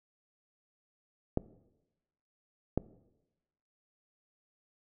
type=clicks; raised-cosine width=2 ms; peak=-14 dBFS; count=2; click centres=1.374 / 2.776 s; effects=noise-tail reverb RT60 1.0 s tail -19 dB re dry